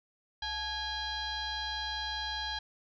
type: tone with frequency modulation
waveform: sine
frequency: 2450 Hz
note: D#7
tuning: 27 cents flat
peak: -33 dBFS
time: 0.42-2.59 s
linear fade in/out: 5 ms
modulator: 795 Hz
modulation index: 2.6
effects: none